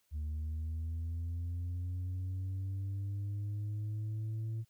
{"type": "linear sweep", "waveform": "sine", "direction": "up", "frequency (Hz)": [75, 112.5], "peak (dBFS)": -32, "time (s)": [0.11, 4.65], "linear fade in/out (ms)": 50, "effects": ["tanh soft clip ceiling -34 dBFS", "white hiss -75 dBFS RMS until 4.69 s"]}